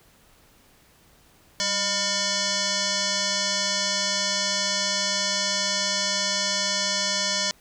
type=tone with frequency modulation; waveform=sine; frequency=609 Hz; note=D#5; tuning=37 cents flat; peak=-22 dBFS; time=1.6-7.51 s; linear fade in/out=0 ms; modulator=802 Hz; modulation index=7.6; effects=pink hiss -57 dBFS RMS until 7.6 s